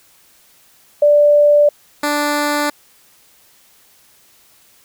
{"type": "tone pair in turn", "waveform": ["sine", "10% pulse"], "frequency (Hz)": [587.3, 293.6], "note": ["D5", "D4"], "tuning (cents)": [0, 0], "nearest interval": "octave", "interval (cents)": 1200, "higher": "first", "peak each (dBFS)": -7, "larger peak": "neither", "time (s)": [[1.02, 1.69], [2.03, 2.7]], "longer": "neither", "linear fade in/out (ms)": 5, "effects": ["white hiss -51 dBFS RMS until 4.84 s"]}